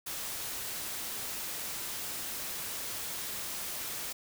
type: noise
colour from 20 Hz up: white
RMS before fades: -38 dBFS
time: 0.06-4.13 s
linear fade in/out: 10 ms
effects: none